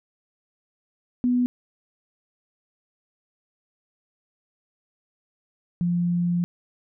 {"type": "tone pair in turn", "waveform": "sine", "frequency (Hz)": [246.9, 174.25], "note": ["B3", "F3"], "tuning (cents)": [0, -4], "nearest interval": "tritone", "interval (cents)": 604, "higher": "first", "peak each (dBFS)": [-18, -20], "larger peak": "first", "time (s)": [[1.24, 1.46], [5.81, 6.44]], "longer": "second", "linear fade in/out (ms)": 0, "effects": []}